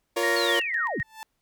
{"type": "chord", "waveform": "sawtooth", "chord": "Bb minor", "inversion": "second", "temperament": "equal with one note detuned", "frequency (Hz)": [349.2, 466.2, 562.8], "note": ["F4", "Bb4", "Db5"], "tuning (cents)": [0, 0, 26], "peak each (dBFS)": -24, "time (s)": [0.16, 0.6], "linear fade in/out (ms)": 10}
{"type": "tone with tremolo", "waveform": "sine", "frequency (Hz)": 1864.7, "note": "A#6", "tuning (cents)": 0, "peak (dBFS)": -25, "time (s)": [0.23, 1.03], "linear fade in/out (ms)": 5, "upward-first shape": "square", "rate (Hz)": 3.9, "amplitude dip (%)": 65}
{"type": "linear sweep", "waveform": "sine", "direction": "down", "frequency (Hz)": [4458, 57.3], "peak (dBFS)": -27, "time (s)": [0.36, 1.01], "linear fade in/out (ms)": 5}
{"type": "tone with exponential growth", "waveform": "sawtooth", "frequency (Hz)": 880, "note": "A5", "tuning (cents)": 0, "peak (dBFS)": -30, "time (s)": [0.98, 1.23], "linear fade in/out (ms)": 0, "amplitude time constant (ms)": 53}
{"effects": ["pink hiss -75 dBFS RMS until 1.41 s"]}